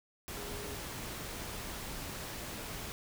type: tone in noise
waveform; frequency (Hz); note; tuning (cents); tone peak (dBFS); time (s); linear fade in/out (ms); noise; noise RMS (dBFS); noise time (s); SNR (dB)
sine; 411.9; G#4; -14; -46; 0.37-0.75; 0; pink; -42; 0.28-2.92; -7
effects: none